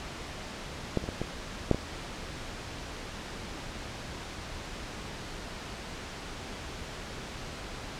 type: clicks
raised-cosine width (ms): 2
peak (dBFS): -12 / -24 / -20 / -18 / -8 / -16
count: 6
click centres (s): 0.973 / 1.04 / 1.089 / 1.216 / 1.713 / 1.746
effects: pink hiss -40 dBFS RMS until 7.99 s + low-pass 6000 Hz 12 dB/octave